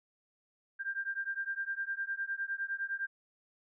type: beating tone pair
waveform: sine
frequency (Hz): 1585 / 1594.8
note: G6 / G6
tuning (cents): +19 / +29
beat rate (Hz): 9.8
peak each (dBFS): -37 / -37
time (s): 0.79-3.07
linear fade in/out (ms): 20
effects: none